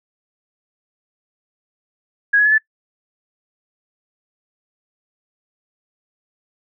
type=tone with pitch steps; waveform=sine; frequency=1653 / 1683.8 / 1715.3 / 1747.3 Hz; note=G#6 / G#6 / A6 / A6; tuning=-9 / +23 / -45 / -13 cents; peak=-10 dBFS; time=2.33-2.582 s; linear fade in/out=10 ms; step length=63 ms; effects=noise-tail reverb RT60 0.1 s tail -21 dB re dry